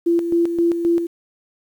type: tone with tremolo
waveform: sine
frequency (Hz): 340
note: F4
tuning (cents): -46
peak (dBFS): -13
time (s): 0.06-1.07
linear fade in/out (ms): 10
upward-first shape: square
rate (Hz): 3.8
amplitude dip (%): 55
effects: 8-bit